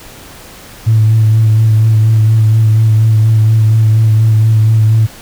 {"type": "tone with vibrato", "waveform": "sine", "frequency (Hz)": 110, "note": "A2", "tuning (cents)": 0, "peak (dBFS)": -4, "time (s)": [0.86, 5.07], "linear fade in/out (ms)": 20, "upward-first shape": "sine", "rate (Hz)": 4.2, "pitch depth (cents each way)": 25, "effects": ["tanh soft clip ceiling -1 dBFS", "pink hiss -34 dBFS RMS until 5.21 s"]}